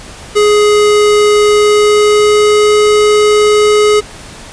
square tone with pitch glide, 417.6 to 420.5 Hz, G#4 to G#4, +10 to +22 cents, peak -6 dBFS, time 0.35-4.01 s, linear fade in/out 20 ms, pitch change +12 cents, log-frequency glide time 1.41-2.79 s, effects pink hiss -31 dBFS RMS until 4.52 s + resampled to 22050 Hz

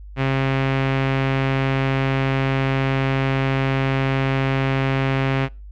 sawtooth tone with low-pass filter, 134.4 Hz, C3, 47 cents sharp, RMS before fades -20 dBFS, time 0.16-5.49 s, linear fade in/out 50 ms, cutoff 2500 Hz, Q 1.9, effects noise-tail reverb RT60 0.3 s tail -25 dB re dry + added 50 Hz sine -35 dBFS peak until 5.71 s

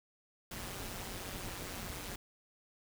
pink noise with amplitude modulation, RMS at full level -40 dBFS, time 0.51-2.16 s, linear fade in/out 5 ms, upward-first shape sine, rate 185 Hz, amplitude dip 70%, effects none

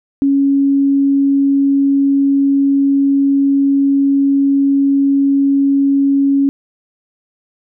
sine tone, 277.2 Hz, C#4, in tune, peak -9 dBFS, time 0.22-6.49 s, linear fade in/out 0 ms, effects none

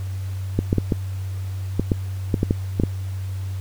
clicks, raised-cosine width 3 ms, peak -5 dBFS, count 11, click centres 0.59 / 0.729 / 0.783 / 0.922 / 1.796 / 1.918 / 2.342 / 2.431 / 2.509 / 2.799 / 2.836 s, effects added 95 Hz sine -25 dBFS peak until 3.6 s + pink hiss -46 dBFS RMS until 3.6 s

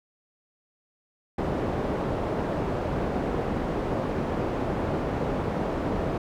white low-pass noise, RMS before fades -28 dBFS, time 1.38-6.18 s, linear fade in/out 5 ms, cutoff 550 Hz, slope 12 dB/octave, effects none

